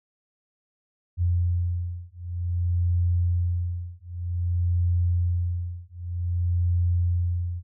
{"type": "beating tone pair", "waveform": "sine", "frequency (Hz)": [87.31, 87.84], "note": ["F2", "F2"], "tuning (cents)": [0, 11], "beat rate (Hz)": 0.53, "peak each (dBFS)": -25, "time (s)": [1.17, 7.63], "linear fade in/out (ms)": 50, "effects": []}